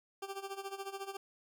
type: tone with tremolo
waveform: 20% pulse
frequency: 392 Hz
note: G4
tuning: in tune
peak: -33 dBFS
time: 0.22-1.17 s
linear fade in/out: 5 ms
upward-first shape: sine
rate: 14 Hz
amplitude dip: 80%
effects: none